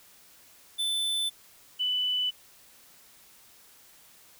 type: tone pair in turn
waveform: square / sine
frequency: 3520 / 2989 Hz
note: A7 / F#7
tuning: 0 / +17 cents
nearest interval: minor third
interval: 283 cents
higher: first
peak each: -27 / -25 dBFS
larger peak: second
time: 0.78-1.3 / 1.79-2.31 s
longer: neither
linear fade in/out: 20 ms
effects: white hiss -56 dBFS RMS until 4.39 s